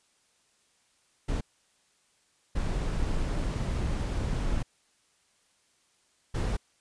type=noise bursts at uneven times; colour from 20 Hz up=brown; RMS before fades=-29 dBFS; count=3; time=1.28-1.41 / 2.55-4.63 / 6.34-6.57 s; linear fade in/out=10 ms; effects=white hiss -68 dBFS RMS until 6.8 s + resampled to 22050 Hz